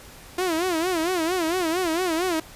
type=tone with vibrato; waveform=sawtooth; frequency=344.5 Hz; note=F4; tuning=24 cents flat; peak=-18 dBFS; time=0.38-2.4 s; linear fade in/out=5 ms; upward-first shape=sine; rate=4.4 Hz; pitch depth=150 cents each way; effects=pink hiss -45 dBFS RMS until 2.55 s + resampled to 32000 Hz